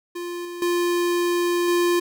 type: tone with level steps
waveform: square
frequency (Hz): 349.2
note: F4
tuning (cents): 0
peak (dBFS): -29 / -32 / -20 / -18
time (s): 0.15-2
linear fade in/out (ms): 10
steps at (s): 0.45 / 0.62 / 1.68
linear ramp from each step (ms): 2
effects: none